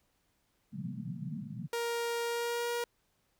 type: band-pass noise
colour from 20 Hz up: pink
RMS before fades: -40 dBFS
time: 0.72-1.68 s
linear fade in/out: 20 ms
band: 120 to 240 Hz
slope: 96 dB/octave
type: tone with pitch glide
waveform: sawtooth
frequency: 469.2 to 475.5 Hz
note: A#4 to A#4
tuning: +11 to +34 cents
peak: -28 dBFS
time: 1.73-2.84 s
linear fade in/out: 2 ms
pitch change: +23 cents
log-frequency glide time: 2.24-2.69 s
effects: pink hiss -75 dBFS RMS until 3.39 s